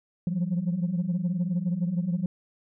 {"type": "tone cluster", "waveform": "sine", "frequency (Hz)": [170.5, 177.5, 189.7], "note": ["F3", "F3", "F#3"], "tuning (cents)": [-41, 28, 43], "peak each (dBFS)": [-26, -30, -28], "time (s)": [0.27, 2.26], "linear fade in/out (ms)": 2, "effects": ["tanh soft clip ceiling -20 dBFS"]}